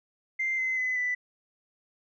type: tone with pitch steps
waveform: sine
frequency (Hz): 2089 / 2054 / 2020 / 1986.6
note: C7 / C7 / B6 / B6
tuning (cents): -3 / -33 / +39 / +10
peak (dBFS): -25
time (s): 0.39-1.15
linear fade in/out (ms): 10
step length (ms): 190
effects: tanh soft clip ceiling -21 dBFS